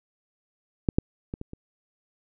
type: clicks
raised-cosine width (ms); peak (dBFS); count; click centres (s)
3; -8 / -7 / -19 / -22 / -25; 5; 0.888 / 0.985 / 1.339 / 1.414 / 1.534
effects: none